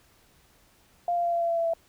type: tone with pitch steps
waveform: sine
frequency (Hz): 698 / 693.2 / 688.4 / 683.6 / 678.9 / 674.2 / 669.6 / 664.9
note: F5 / F5 / F5 / F5 / F5 / E5 / E5 / E5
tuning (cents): -1 / -13 / -25 / -37 / -49 / +39 / +27 / +15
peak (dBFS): -23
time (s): 1.08-1.736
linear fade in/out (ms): 2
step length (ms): 82
effects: pink hiss -61 dBFS RMS until 1.88 s